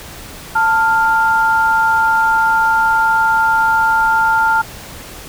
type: tone pair together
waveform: sine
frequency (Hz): 889.7 / 1396.9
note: A5 / F6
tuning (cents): +19 / 0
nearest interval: minor sixth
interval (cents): 781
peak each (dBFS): -13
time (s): 0.55-4.62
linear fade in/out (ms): 10
effects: pink hiss -33 dBFS RMS until 5.28 s